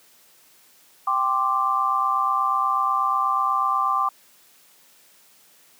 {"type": "chord", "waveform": "sine", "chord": "G suspended fourth", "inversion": "none", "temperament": "equal", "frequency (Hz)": [784, 1046.5, 1174.7], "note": ["G5", "C6", "D6"], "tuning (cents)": [0, 0, 0], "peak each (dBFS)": [-27, -24, -21], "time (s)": [1.07, 4.09], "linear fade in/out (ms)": 5, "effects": ["white hiss -55 dBFS RMS until 5.79 s", "high-pass 150 Hz 12 dB/octave"]}